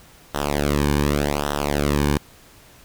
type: tone with flanger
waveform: sawtooth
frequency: 72.5 Hz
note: D2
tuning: 22 cents flat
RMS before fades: -21 dBFS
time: 0.34-2.18 s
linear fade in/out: 10 ms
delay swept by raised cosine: 0.43 to 1.53 ms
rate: 0.86 Hz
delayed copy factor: -1
effects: pink hiss -49 dBFS RMS until 2.84 s